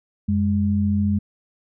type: tone pair together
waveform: sine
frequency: 91.1 / 205 Hz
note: F#2 / G#3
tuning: -26 / -22 cents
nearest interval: octave + major second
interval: 1404 cents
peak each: -21 / -19 dBFS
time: 0.28-1.19 s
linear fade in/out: 10 ms
effects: none